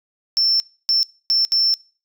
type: tone bursts at uneven times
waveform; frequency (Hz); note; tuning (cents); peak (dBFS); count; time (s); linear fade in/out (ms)
sine; 5370; E8; +31; -12; 4; 0.37-0.6 / 0.89-1.03 / 1.3-1.45 / 1.52-1.74; 0
effects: noise-tail reverb RT60 0.4 s tail -26 dB re dry + tanh soft clip ceiling -11 dBFS